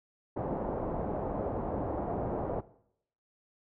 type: low-pass noise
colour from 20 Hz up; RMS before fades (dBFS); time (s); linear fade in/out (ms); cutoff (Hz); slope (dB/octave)
white; -34; 0.36-2.61; 10; 750; 24
effects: noise-tail reverb RT60 0.7 s tail -18 dB re dry